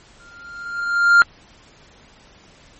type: tone with exponential growth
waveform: triangle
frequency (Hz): 1397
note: F6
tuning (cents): 0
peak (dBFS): -4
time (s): 0.2-1.22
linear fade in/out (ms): 0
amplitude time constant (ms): 220
effects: pink hiss -49 dBFS RMS until 2.79 s + MP3 32 kbps